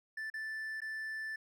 triangle tone with dropouts, 1760 Hz, A6, in tune, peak -36 dBFS, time 0.17-1.36 s, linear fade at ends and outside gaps 5 ms, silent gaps 0.301-0.339 / 0.805-0.817 s, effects none

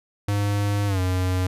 square tone with pitch glide, 102 to 91.93 Hz, G#2 to F#2, -31 to -11 cents, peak -21 dBFS, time 0.28-1.47 s, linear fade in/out 5 ms, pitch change -180 cents, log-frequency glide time 0.87-1 s, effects resampled to 32000 Hz

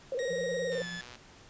sine tone with vibrato, 506 Hz, B4, 42 cents sharp, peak -30 dBFS, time 0.12-0.82 s, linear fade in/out 2 ms, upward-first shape square, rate 19 Hz, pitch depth 94 cents each way
sawtooth tone with pitch glide, 1881 to 1724.9 Hz, A#6 to A6, +15 to -35 cents, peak -35 dBFS, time 0.19-1.01 s, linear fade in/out 0 ms, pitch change -150 cents, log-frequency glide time 0.67-0.87 s
sine tone with tremolo, 174.61 Hz, F3, in tune, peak -40 dBFS, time 0.29-1.01 s, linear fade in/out 20 ms, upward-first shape sine, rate 9.6 Hz, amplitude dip 35%
click train, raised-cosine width 0.2 ms, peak -30 dBFS, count 54, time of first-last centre 0.72-1.154 s, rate 122 Hz
effects pink hiss -55 dBFS RMS until 1.49 s + resampled to 16000 Hz

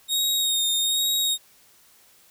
sawtooth tone with vibrato, 3729 Hz, A#7, in tune, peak -18 dBFS, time 0.08-1.38 s, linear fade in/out 50 ms, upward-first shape sine, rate 1.2 Hz, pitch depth 28 cents each way, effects white hiss -56 dBFS RMS until 2.3 s

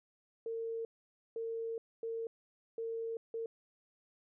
sine tone bursts at uneven times, 455.4 Hz, A#4, 40 cents flat, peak -36 dBFS, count 5, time 0.46-0.85 / 1.36-1.78 / 2.03-2.27 / 2.78-3.17 / 3.34-3.46 s, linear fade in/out 2 ms, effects none

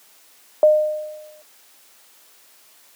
sine tone with exponential decay, 611 Hz, D#5, 32 cents flat, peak -7 dBFS, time 0.63-1.42 s, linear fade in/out 1 ms, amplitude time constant 170 ms, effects white hiss -52 dBFS RMS until 2.95 s + high-pass 300 Hz 12 dB/octave

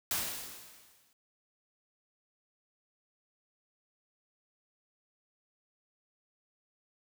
white noise with exponential decay, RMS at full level -31 dBFS, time 0.11-1.13 s, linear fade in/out 1 ms, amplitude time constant 220 ms, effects none

